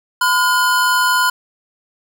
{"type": "tone pair together", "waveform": "square", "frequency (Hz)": [1011, 1432.1], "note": ["B5", "F6"], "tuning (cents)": [40, 43], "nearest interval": "tritone", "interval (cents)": 603, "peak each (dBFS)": -16, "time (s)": [0.21, 1.3], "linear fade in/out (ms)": 5, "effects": []}